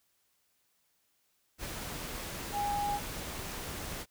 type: tone in noise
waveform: sine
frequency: 819 Hz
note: G#5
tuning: 24 cents flat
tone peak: -30 dBFS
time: 2.52-3 s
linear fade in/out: 50 ms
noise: pink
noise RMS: -40 dBFS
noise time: 1.58-4.06 s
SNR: +7 dB
effects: white hiss -74 dBFS RMS until 4.1 s